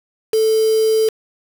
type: tone with quantisation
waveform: sine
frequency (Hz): 440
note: A4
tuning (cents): 0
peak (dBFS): -12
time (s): 0.33-1.09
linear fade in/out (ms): 5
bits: 4
effects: none